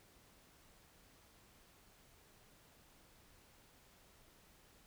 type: silence
effects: pink hiss -66 dBFS RMS until 4.86 s